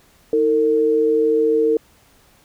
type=tone pair together; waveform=sine; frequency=318.4 / 453.5 Hz; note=D#4 / A#4; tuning=+40 / -48 cents; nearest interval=tritone; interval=612 cents; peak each=-21 / -14 dBFS; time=0.33-1.77 s; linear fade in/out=2 ms; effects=pink hiss -54 dBFS RMS until 2.44 s